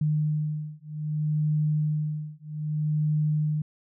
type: beating tone pair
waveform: sine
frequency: 151.8 / 152.43 Hz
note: D#3 / D#3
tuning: -42 / -35 cents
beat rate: 0.63 Hz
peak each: -27 dBFS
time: 0.01-3.62 s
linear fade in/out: 5 ms
effects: none